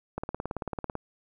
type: click train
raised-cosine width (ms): 1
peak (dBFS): -18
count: 15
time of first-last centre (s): 0.18-0.953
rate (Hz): 18.1
effects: 10-bit